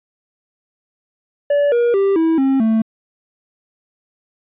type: tone with pitch steps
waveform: triangle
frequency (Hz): 576 / 476 / 393.4 / 325.1 / 268.7 / 222.1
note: D5 / A#4 / G4 / E4 / C4 / A3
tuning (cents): -34 / +36 / +6 / -24 / +46 / +16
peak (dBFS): -10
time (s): 1.5-2.82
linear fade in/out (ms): 5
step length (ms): 220
effects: resampled to 8000 Hz